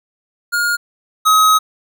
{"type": "tone pair in turn", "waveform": "square", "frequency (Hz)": [1425, 1269.5], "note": ["F6", "D#6"], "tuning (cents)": [34, 34], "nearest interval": "major second", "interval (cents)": 200, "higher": "first", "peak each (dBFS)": [-15, -9], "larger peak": "second", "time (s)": [[0.52, 0.77], [1.25, 1.59]], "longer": "second", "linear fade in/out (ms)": 20, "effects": []}